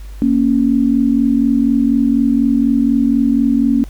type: tone pair together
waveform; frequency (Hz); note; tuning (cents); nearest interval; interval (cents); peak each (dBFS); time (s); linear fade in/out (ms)
sine; 233.1 / 277.2; A#3 / C#4; 0 / 0; minor third; 300; -13; 0.22-3.84; 0
effects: added 50 Hz sine -28 dBFS peak until 3.89 s + pink hiss -46 dBFS RMS until 3.89 s